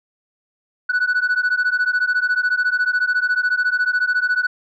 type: beating tone pair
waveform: sine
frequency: 1475 / 1489 Hz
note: F#6 / F#6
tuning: -6 / +11 cents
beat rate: 14 Hz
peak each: -17 dBFS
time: 0.89-4.47 s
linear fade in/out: 10 ms
effects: tanh soft clip ceiling -13 dBFS